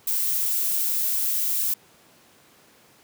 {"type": "noise", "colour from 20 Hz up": "violet", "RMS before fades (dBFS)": -24, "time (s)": [0.07, 1.74], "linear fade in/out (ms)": 5, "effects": ["pink hiss -55 dBFS RMS until 3.03 s", "high-pass 150 Hz 12 dB/octave"]}